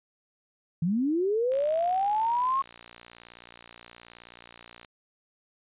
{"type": "linear sweep", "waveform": "sine", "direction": "up", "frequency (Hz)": [155, 1098], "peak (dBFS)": -23, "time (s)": [0.82, 2.62], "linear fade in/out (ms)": 5}
{"type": "click train", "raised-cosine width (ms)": 0.2, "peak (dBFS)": -28, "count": 197, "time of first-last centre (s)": [1.52, 4.848], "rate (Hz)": 58.9}
{"effects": ["resampled to 8000 Hz"]}